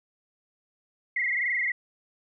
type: tone with frequency modulation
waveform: sine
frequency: 2039 Hz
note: C7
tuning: 45 cents flat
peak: -24 dBFS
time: 1.16-1.72 s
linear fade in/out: 5 ms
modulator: 22.8 Hz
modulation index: 5.5
effects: none